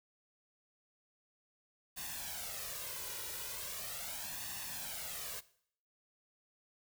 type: noise with flanger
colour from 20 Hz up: white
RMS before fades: -43 dBFS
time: 1.96-5.41 s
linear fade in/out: 20 ms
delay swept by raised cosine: 1.1 to 2.08 ms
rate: 0.39 Hz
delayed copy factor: +0.7
effects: noise-tail reverb RT60 0.6 s tail -18 dB re dry